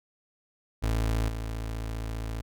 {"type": "tone with level steps", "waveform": "30% pulse", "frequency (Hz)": 55, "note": "A1", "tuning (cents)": 0, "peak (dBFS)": [-22, -29], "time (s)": [0.82, 2.42], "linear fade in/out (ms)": 20, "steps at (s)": 1.28, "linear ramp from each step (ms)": 10, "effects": []}